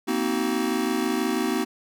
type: chord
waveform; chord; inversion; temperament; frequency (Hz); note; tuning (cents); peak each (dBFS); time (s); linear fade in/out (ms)
square; C half-diminished seventh; third; just; 235.5 / 261.6 / 314 / 376.7; Bb3 / C4 / Eb4 / Gb4; +18 / 0 / +16 / +31; -29; 0.07-1.65; 20
effects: none